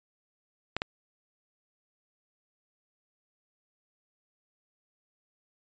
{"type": "clicks", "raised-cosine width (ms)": 0.3, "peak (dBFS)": -13, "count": 2, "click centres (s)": [0.766, 0.819], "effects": ["resampled to 16000 Hz"]}